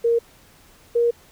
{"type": "tone pair in turn", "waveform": "sine", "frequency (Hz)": [466.2, 472.2], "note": ["A#4", "A#4"], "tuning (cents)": [0, 22], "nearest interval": "unison", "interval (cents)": 22, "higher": "second", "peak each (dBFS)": -15, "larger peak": "neither", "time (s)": [[0.04, 0.19], [0.95, 1.11]], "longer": "second", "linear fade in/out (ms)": 10, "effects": ["pink hiss -52 dBFS RMS until 1.31 s"]}